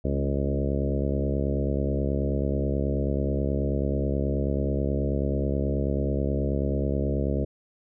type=harmonic tone with a mistuned harmonic; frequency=69.3 Hz; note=C#2; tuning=in tune; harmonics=1 / 2 / 3 / 4 / 5 / 6 / 7 / 8 / 9; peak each=-27 / -30 / -32 / -33 / -34 / -35 / -35 / -36 / -37 dBFS; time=0.04-7.45 s; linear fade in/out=10 ms; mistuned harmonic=3; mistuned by=+24 cents; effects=none